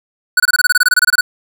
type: tone bursts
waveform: square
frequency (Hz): 1480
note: F#6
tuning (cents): 0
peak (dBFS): -8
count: 16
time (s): 0.37-1.21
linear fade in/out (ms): 5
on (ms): 30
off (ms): 24
effects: 8-bit